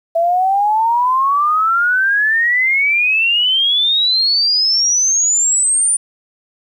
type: exponential sweep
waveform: sine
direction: up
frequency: 659.3 to 9397 Hz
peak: -11 dBFS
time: 0.15-5.97 s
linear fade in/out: 10 ms
effects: 8-bit